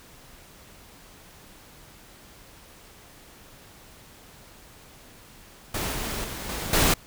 pink noise with level steps, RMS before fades -29 / -31 / -35 / -32 / -20 dBFS, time 5.74-6.94 s, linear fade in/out 5 ms, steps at 5.92 / 6.24 / 6.49 / 6.73 s, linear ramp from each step 2 ms, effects pink hiss -50 dBFS RMS until 7.06 s

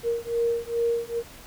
sine beating tone pair, 466.2 / 468.6 Hz, A#4 / A#4, 0 / +9 cents, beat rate 2.4 Hz, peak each -26 / -26 dBFS, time 0.03-1.23 s, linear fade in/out 50 ms, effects pink hiss -46 dBFS RMS until 1.46 s

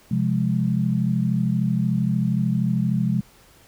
sine chord, F minor, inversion second, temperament equal, 130.81 / 174.61 / 207.7 Hz, C3 / F3 / Ab3, 0 / 0 / 0 cents, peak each -23 dBFS, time 0.11-3.21 s, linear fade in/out 5 ms, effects pink hiss -53 dBFS RMS until 3.67 s

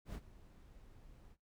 brown noise with ADSR envelope, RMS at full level -41 dBFS, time 0.05-1.37 s, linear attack 95 ms, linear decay 55 ms, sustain -18 dB, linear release 59 ms, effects noise-tail reverb RT60 0.2 s tail -19 dB re dry

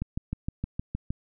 click train, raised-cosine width 5 ms, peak -17 dBFS, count 8, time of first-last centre 0.02-1.105 s, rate 6.45 Hz, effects none

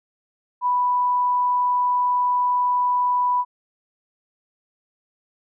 sine tone, 987.8 Hz, B5, in tune, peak -17 dBFS, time 0.61-3.45 s, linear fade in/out 50 ms, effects none

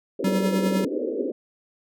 white band-pass noise, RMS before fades -27 dBFS, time 0.19-1.32 s, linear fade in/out 5 ms, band 240 to 550 Hz, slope 96 dB/octave
square tone with tremolo, 191.3 Hz, G3, 42 cents flat, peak -20 dBFS, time 0.24-0.85 s, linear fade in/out 5 ms, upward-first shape triangle, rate 9.9 Hz, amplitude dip 50%
effects none

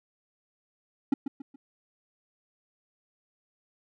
triangle tone with echo, 274.7 Hz, C#4, 16 cents flat, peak -17 dBFS, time 1.12-1.14 s, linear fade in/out 5 ms, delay 140 ms, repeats 3, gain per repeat -9 dB, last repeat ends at 1.56 s, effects none

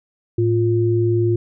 sine tone pair together, 110 / 350.1 Hz, A2 / F4, 0 / +4 cents, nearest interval octave + minor sixth, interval 2004 cents, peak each -17 dBFS, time 0.38-1.36 s, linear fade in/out 5 ms, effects none

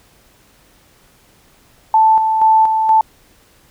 sine tone with tremolo, 880 Hz, A5, in tune, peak -7 dBFS, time 1.94-3.01 s, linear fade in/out 2 ms, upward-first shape square, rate 2.1 Hz, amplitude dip 45%, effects pink hiss -51 dBFS RMS until 3.7 s

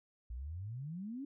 sine exponential sweep, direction up, 55.2 to 290 Hz, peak -40 dBFS, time 0.3-1.25 s, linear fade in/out 5 ms, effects none

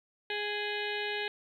harmonic tone with a mistuned harmonic, 415.3 Hz, G#4, in tune, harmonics 1 / 2 / 4 / 5 / 6 / 7 / 8 / 9 / 10, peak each -37 / -41 / -38 / -42 / -40 / -42 / -46 / -43 / -48 dBFS, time 0.3-1.28 s, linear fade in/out 2 ms, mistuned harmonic 7, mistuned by +44 cents, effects 11-bit

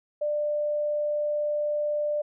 sine tone, 594 Hz, D5, 20 cents sharp, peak -24 dBFS, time 0.21-2.22 s, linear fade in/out 10 ms, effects none

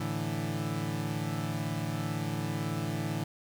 30% pulse chord, A suspended fourth, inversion none, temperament equal, 110 / 146.83 / 164.81 Hz, A2 / D3 / E3, 0 / 0 / 0 cents, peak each -33 dBFS, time 0-3.24 s, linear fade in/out 5 ms, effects 10-bit

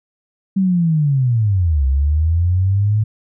sine linear two-way sweep, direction down then up, 196.2 to 65.3 to 109.3 Hz, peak -12 dBFS, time 0.56-3.04 s, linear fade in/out 10 ms, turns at 1.86 s, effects none

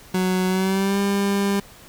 30% pulse tone with pitch glide, 185 to 199.43 Hz, F#3 to G3, 0 to +30 cents, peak -16 dBFS, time 0.14-1.6 s, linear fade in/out 5 ms, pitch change +130 cents, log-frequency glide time 0.47-0.99 s, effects pink hiss -46 dBFS RMS until 1.88 s

